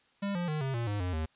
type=tone with pitch steps; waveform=square; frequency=200 / 175.12 / 153.33 / 134.26 / 117.55 / 102.93 / 90.13 / 78.91 Hz; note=G3 / F3 / D#3 / C3 / A#2 / G#2 / F#2 / D#2; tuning=+35 / +5 / -25 / +45 / +15 / -15 / -45 / +25 cents; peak=-31 dBFS; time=0.22-1.26 s; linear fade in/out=10 ms; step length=130 ms; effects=white hiss -67 dBFS RMS until 1.35 s + resampled to 8000 Hz